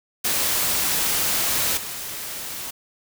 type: noise with level steps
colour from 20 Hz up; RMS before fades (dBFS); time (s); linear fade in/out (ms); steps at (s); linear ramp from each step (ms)
white; -22 / -32; 0.24-2.71; 10; 1.77; 5
effects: none